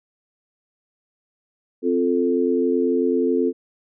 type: chord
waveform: sine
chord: F major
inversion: second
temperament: equal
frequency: 261.6 / 349.2 / 440 Hz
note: C4 / F4 / A4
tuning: 0 / 0 / 0 cents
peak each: -21 / -22 / -21 dBFS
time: 1.82-3.53 s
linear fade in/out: 50 ms
effects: none